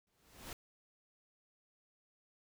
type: noise with exponential growth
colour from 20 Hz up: pink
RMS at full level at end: -44 dBFS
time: 0.07-0.53 s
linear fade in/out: 1 ms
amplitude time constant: 98 ms
effects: none